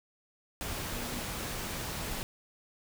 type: tone in noise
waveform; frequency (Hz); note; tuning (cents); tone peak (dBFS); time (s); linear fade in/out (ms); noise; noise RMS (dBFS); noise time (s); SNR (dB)
sine; 241.3; B3; -40; -44; 0.94-1.2; 0; pink; -37; 0.61-2.23; -10
effects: none